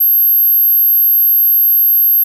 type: tone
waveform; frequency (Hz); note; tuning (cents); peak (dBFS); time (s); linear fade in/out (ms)
sine; 12544; G9; 0; -7; 0-2.24; 10
effects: none